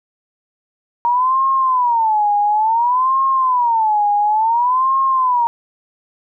sine tone with vibrato, 939 Hz, A#5, 12 cents sharp, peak -12 dBFS, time 1.05-5.47 s, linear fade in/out 0 ms, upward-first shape sine, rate 0.57 Hz, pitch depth 230 cents each way, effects none

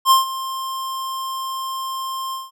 square tone with ADSR envelope, 1057 Hz, C6, 17 cents sharp, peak -9 dBFS, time 0.05-2.51 s, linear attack 58 ms, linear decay 140 ms, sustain -16 dB, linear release 180 ms, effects none

